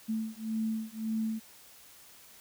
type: beating tone pair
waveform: sine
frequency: 220 / 221.8 Hz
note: A3 / A3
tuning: 0 / +14 cents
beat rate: 1.8 Hz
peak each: -34 / -34 dBFS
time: 0.08-1.4 s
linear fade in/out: 20 ms
effects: white hiss -55 dBFS RMS until 2.4 s